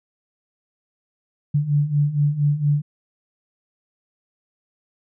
sine beating tone pair, 143.4 / 147.7 Hz, D3 / D3, -41 / +10 cents, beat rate 4.3 Hz, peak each -22 / -18 dBFS, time 1.54-2.82 s, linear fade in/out 10 ms, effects none

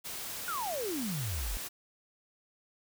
white noise, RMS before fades -40 dBFS, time 0.04-1.69 s, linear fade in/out 20 ms
sine exponential sweep, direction down, 1480 to 39.85 Hz, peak -33 dBFS, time 0.48-1.57 s, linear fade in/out 0 ms
effects none

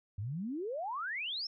sine exponential sweep, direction up, 92.5 to 5480 Hz, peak -35 dBFS, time 0.18-1.47 s, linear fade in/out 5 ms, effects none

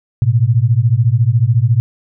sine beating tone pair, 110 / 124 Hz, A2 / B2, 0 / +7 cents, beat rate 14 Hz, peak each -12 dBFS, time 0.22-1.8 s, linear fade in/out 0 ms, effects none

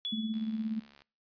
sine tone with exponential decay, 3402 Hz, G#7, 41 cents sharp, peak -31 dBFS, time 0.05-0.7 s, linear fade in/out 0 ms, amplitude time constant 140 ms
sine tone with tremolo, 220 Hz, A3, in tune, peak -29 dBFS, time 0.12-0.8 s, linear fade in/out 10 ms, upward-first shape sine, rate 17 Hz, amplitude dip 55%
click train, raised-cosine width 0.2 ms, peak -38 dBFS, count 49, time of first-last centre 0.34-1.02 s, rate 70.6 Hz
effects noise-tail reverb RT60 0.4 s tail -24 dB re dry + resampled to 11025 Hz

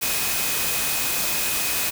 sine tone in noise, 2514 Hz, D#7, 17 cents sharp, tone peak -32 dBFS, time 0.01-1.91 s, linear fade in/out 20 ms, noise white, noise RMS -24 dBFS, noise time 0.01-1.91 s, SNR -11 dB, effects none

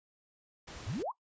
pink noise, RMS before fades -47 dBFS, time 0.67-1.03 s, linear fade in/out 10 ms
sine exponential sweep, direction up, 77.78 to 1174.7 Hz, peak -33 dBFS, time 0.86-1.12 s, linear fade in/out 20 ms
effects noise-tail reverb RT60 0.1 s tail -18 dB re dry + resampled to 16000 Hz

